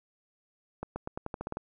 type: accelerating click train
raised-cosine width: 1 ms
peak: -21 dBFS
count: 10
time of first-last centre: 0.83-1.57 s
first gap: 130 ms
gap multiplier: 0.88
effects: none